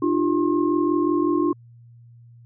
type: tone cluster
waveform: sine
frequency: 300 / 345.6 / 384.6 / 1070 Hz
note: D4 / F4 / G4 / C6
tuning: +37 / -18 / -33 / +38 cents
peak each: -21 / -21 / -30 / -28 dBFS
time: 0.02-1.53 s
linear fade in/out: 5 ms
effects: added 118 Hz sine -45 dBFS peak until 2.45 s